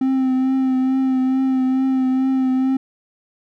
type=tone with vibrato; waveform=triangle; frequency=261.6 Hz; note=C4; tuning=in tune; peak=-13 dBFS; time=0.01-2.77 s; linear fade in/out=5 ms; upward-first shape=triangle; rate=2.3 Hz; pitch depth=27 cents each way; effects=none